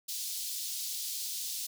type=high-pass noise; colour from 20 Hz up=pink; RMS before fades=-37 dBFS; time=0.08-1.67 s; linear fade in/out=10 ms; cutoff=3900 Hz; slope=24 dB/octave; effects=none